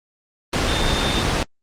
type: tone in noise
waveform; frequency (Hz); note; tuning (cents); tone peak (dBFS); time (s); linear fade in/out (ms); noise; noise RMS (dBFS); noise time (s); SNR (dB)
sine; 3610; A7; +44; -25; 0.68-1.23; 2; pink; -19; 0.53-1.43; -9
effects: low-pass 6000 Hz 12 dB/octave + Opus 24 kbps